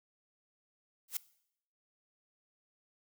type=noise with exponential growth; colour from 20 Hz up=blue; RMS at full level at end=-29 dBFS; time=1.08-1.17 s; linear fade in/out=5 ms; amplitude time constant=19 ms; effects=noise-tail reverb RT60 0.7 s tail -20 dB re dry